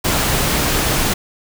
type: noise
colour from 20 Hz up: pink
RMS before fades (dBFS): -17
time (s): 0.04-1.14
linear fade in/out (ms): 10
effects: none